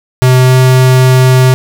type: tone with pitch glide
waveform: square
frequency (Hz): 128 to 128.89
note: C3 to C3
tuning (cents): -38 to -26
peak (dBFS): -4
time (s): 0.22-1.54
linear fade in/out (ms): 0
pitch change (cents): +12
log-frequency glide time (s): 0.43-0.53
effects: none